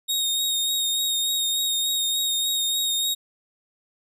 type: tone with vibrato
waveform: sawtooth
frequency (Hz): 3729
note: A#7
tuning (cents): 0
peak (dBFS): -19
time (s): 0.08-3.15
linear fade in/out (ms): 20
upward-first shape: sine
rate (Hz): 3.4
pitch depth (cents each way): 22
effects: none